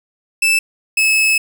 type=tone pair in turn; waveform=40% pulse; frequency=2637 / 2592 Hz; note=E7 / E7; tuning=0 / -30 cents; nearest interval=unison; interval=30 cents; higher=first; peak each=-10 dBFS; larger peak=neither; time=0.42-0.59 / 0.97-1.38 s; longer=second; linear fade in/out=5 ms; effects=8-bit